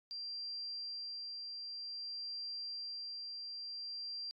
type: tone with tremolo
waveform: sine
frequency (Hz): 4725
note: D8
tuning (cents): +10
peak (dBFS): -40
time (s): 0.11-4.31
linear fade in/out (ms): 0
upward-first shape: sine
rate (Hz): 0.53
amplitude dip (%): 25
effects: AAC 48 kbps